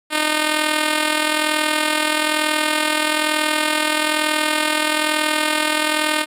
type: tone with amplitude modulation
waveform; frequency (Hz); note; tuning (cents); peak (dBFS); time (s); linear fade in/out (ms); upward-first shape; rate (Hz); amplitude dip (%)
5% pulse; 306; D#4; -29; -3; 0.1-6.26; 50; sine; 41.1; 55
effects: resampled to 32000 Hz